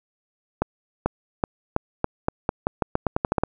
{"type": "accelerating click train", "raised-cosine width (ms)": 1, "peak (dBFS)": -6, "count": 16, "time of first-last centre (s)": [0.62, 3.436], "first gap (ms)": 440, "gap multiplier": 0.86, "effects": []}